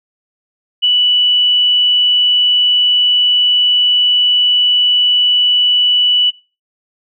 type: tone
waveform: sine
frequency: 2960 Hz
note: F#7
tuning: in tune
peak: -8 dBFS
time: 0.82-6.31 s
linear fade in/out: 20 ms
effects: noise-tail reverb RT60 0.3 s tail -20 dB re dry